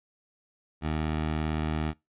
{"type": "tone", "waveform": "15% pulse", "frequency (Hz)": 77.78, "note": "D#2", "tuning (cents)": 0, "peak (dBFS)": -21, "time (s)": [0.81, 1.94], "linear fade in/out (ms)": 50, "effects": ["noise-tail reverb RT60 0.2 s tail -22 dB re dry", "resampled to 8000 Hz"]}